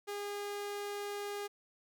sawtooth tone, 408 Hz, G#4, 31 cents flat, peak -34 dBFS, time 0.07-1.48 s, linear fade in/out 20 ms, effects none

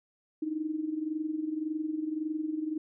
sine tone with amplitude modulation, 311.1 Hz, D#4, in tune, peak -27 dBFS, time 0.42-2.78 s, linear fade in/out 5 ms, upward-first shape sine, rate 21.8 Hz, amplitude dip 70%, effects none

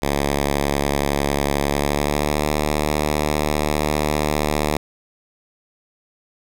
5% pulse tone with pitch glide, 71 to 75.09 Hz, C#2 to D2, +42 to +39 cents, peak -7 dBFS, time 0.02-4.77 s, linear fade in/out 5 ms, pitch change +97 cents, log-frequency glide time 1.64-2.47 s, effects none

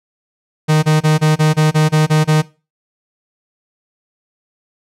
45% pulse tone bursts, 154.6 Hz, D#3, 11 cents flat, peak -9 dBFS, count 10, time 0.68-2.423 s, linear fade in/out 20 ms, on 150 ms, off 27 ms, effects noise-tail reverb RT60 0.3 s tail -20 dB re dry + low-pass 10000 Hz 12 dB/octave

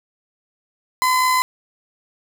35% pulse tone with amplitude modulation, 1018 Hz, C6, 48 cents flat, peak -12 dBFS, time 1.02-1.42 s, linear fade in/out 0 ms, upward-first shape sine, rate 66 Hz, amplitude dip 25%, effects 9-bit

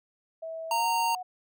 sine tone with pitch glide, 650 to 733.8 Hz, E5 to F#5, -24 to -15 cents, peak -34 dBFS, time 0.42-1.23 s, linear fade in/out 10 ms, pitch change +209 cents, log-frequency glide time 0.68-0.87 s
square tone, 925 Hz, A#5, 14 cents flat, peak -25 dBFS, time 0.71-1.15 s, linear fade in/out 2 ms
effects none

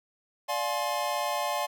square chord, D half-diminished seventh, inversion none, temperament just, 587.3 / 704.8 / 845.8 / 1057.2 Hz, D5 / F5 / Ab5 / C6, 0 / +16 / +31 / +18 cents, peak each -34 dBFS, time 0.48-1.67 s, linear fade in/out 20 ms, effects none

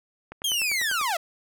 click train, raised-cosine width 0.5 ms, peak -23 dBFS, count 8, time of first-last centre 0.32-1.013 s, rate 10.1 Hz
sawtooth linear sweep, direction down, 3305 to 622.3 Hz, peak -20 dBFS, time 0.44-1.17 s, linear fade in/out 5 ms
effects none

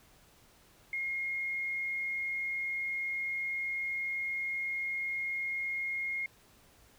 sine tone, 2144 Hz, C7, 42 cents sharp, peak -32 dBFS, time 0.93-6.26 s, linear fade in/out 2 ms, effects pink hiss -62 dBFS RMS until 6.98 s

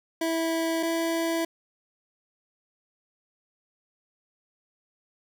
25% pulse tone pair in turn, 327.9 / 330.8 Hz, E4 / E4, -9 / +6 cents, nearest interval unison, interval 15 cents, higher second, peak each -21 dBFS, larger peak neither, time 0.21-0.83 / 0.83-1.45 s, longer neither, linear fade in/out 5 ms, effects none

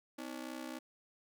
sawtooth ring-modulated tone, 285.7 Hz, D4, 48 cents flat, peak -35 dBFS, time 0.18-0.79 s, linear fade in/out 10 ms, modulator 31.8 Hz, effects none

